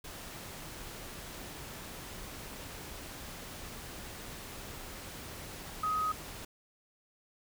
sine tone in noise, 1259 Hz, D#6, 20 cents sharp, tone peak -29 dBFS, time 5.83-6.12 s, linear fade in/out 5 ms, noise pink, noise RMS -45 dBFS, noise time 0.04-6.45 s, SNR +13 dB, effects none

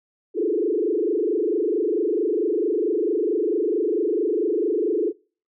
sine tone with frequency modulation, 386.2 Hz, G4, 26 cents flat, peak -19 dBFS, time 0.34-5.13 s, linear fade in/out 50 ms, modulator 24.5 Hz, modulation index 2.8, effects noise-tail reverb RT60 0.4 s tail -26 dB re dry

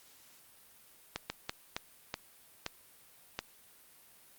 slowing click train, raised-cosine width 0.2 ms, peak -17 dBFS, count 7, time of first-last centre 1.16-3.39 s, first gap 140 ms, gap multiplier 1.39, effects white hiss -60 dBFS RMS until 4.38 s + Opus 48 kbps

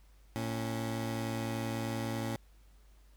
20% pulse tone pair together, 113.43 / 277.2 Hz, A#2 / C#4, -47 / 0 cents, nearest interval octave + minor third, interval 1547 cents, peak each -30 / -34 dBFS, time 0.36-2.36 s, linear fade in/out 0 ms, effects added 50 Hz sine -57 dBFS peak until 3.16 s + pink hiss -69 dBFS RMS until 3.16 s

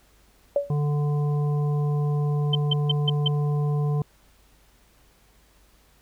sine tone with exponential decay, 569 Hz, C#5, 45 cents sharp, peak -15 dBFS, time 0.56-0.75 s, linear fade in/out 2 ms, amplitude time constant 40 ms
harmonic tone, 146.83 Hz, D3, in tune, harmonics 1 / 3 / 5 / 7, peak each -21 / -33 / -39 / -41 dBFS, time 0.7-4.02 s, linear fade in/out 2 ms
sine tone bursts, 3098 Hz, G7, 21 cents flat, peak -19 dBFS, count 5, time 2.53-3.28 s, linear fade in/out 5 ms, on 22 ms, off 160 ms
effects added 50 Hz sine -60 dBFS peak until 6.01 s + pink hiss -60 dBFS RMS until 6.01 s

